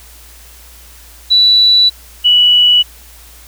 sine tone pair in turn, 3951 / 2946 Hz, B7 / F#7, 0 / -8 cents, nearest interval perfect fourth, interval 508 cents, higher first, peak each -5 dBFS, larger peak neither, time 1.3-1.9 / 2.24-2.83 s, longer first, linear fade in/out 20 ms, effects added 58 Hz sine -39 dBFS peak until 3.47 s + white hiss -40 dBFS RMS until 3.47 s

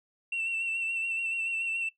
sine tone with vibrato, 2700 Hz, E7, 41 cents sharp, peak -27 dBFS, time 0.32-1.89 s, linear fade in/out 5 ms, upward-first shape sine, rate 7 Hz, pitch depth 31 cents each way, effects noise-tail reverb RT60 0.1 s tail -17 dB re dry + tanh soft clip ceiling -26 dBFS

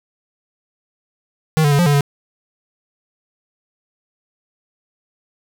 square tone with pitch steps, 157.4 / 145.5 / 142 / 175.4 / 144.8 / 142.2 Hz, D#3 / D3 / C#3 / F3 / D3 / C#3, +20 / -16 / +42 / +8 / -24 / +45 cents, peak -12 dBFS, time 1.57-2.008 s, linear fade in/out 0 ms, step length 73 ms, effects 8-bit

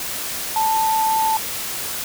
sine tone in noise, 883 Hz, A5, 6 cents sharp, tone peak -16 dBFS, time 0.56-1.37 s, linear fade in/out 2 ms, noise white, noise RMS -27 dBFS, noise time 0-2.04 s, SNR +8 dB, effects none

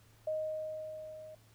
sine tone with level ramp, 623 Hz, D#5, 2 cents sharp, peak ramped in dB -31 to -47 dBFS, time 0.27-1.35 s, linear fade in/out 5 ms, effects added 110 Hz sine -62 dBFS peak until 1.54 s + pink hiss -66 dBFS RMS until 1.54 s

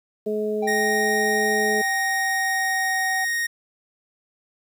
harmonic tone, 212.7 Hz, G#3, 42 cents sharp, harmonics 1 / 2 / 3, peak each -29 / -23 / -32 dBFS, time 0.26-1.82 s, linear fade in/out 10 ms
triangle tone with pitch glide, 784 to 762.1 Hz, G5 to G5, 0 to -49 cents, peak -24 dBFS, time 0.62-3.25 s, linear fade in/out 10 ms, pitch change -49 cents, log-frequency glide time 1.42-3.03 s
45% pulse tone, 1864.7 Hz, A#6, in tune, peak -22 dBFS, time 0.67-3.47 s, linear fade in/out 10 ms
effects 9-bit

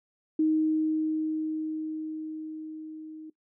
sine tone with level ramp, 312.9 Hz, D#4, 10 cents sharp, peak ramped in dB -20 to -40 dBFS, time 0.39-3.3 s, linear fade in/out 5 ms, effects noise-tail reverb RT60 0.1 s tail -18 dB re dry

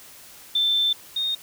sine tone pair in turn, 3548 / 3693 Hz, A7 / A#7, +14 / -17 cents, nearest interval minor second, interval 69 cents, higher second, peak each -18 / -22 dBFS, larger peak first, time 0.55-0.93 / 1.16-1.35 s, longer first, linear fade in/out 5 ms, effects white hiss -46 dBFS RMS until 1.42 s

